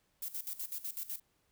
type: noise with tremolo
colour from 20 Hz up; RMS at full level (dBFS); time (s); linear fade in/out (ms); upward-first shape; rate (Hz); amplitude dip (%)
violet; -39; 0.22-1.2; 5; square; 8; 80
effects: pink hiss -75 dBFS RMS until 1.51 s